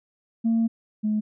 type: tone pair in turn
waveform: sine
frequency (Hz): 227.6 / 213.3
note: A#3 / G#3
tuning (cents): -41 / +46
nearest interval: minor second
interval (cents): 113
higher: first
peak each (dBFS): -17 / -20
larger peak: first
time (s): 0.44-0.68 / 1.03-1.21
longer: first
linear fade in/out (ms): 20
effects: tanh soft clip ceiling -16 dBFS